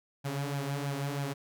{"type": "tone with flanger", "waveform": "sawtooth", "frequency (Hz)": 140.7, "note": "C#3", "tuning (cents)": 26, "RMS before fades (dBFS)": -34, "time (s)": [0.24, 1.34], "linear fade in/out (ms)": 20, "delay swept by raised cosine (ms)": [1.2, 5.9], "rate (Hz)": 3.1, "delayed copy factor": 0.6, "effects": []}